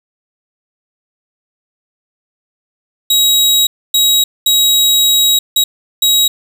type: tone bursts at uneven times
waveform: sawtooth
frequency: 3825 Hz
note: A#7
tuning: 44 cents sharp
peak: -5 dBFS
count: 5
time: 3.1-3.67 / 3.94-4.24 / 4.46-5.39 / 5.56-5.64 / 6.02-6.28 s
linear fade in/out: 5 ms
effects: none